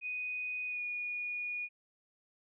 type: tone with pitch glide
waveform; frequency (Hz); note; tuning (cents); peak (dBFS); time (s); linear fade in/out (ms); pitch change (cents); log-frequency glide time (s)
sine; 2489 to 2450; D#7 to D#7; 0 to -27; -35; 0.01-1.69; 50; -27; 0.67-0.81
effects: none